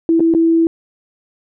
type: tone with dropouts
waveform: sine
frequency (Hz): 329.6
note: E4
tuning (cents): 0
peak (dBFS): -9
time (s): 0.09-0.67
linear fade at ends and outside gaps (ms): 1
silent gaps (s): 0.196-0.204 / 0.339-0.348
effects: none